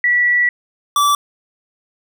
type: tone pair in turn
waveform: sine / square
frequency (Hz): 1949 / 1158.9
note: B6 / D6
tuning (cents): -23 / -23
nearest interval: major sixth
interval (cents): 900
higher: first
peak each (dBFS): -11 / -12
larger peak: first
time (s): 0.04-0.49 / 0.96-1.15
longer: first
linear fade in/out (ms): 2
effects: none